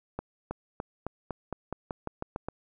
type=accelerating click train; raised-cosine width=1 ms; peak=-19 dBFS; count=12; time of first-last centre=0.19-2.486 s; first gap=320 ms; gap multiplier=0.91; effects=none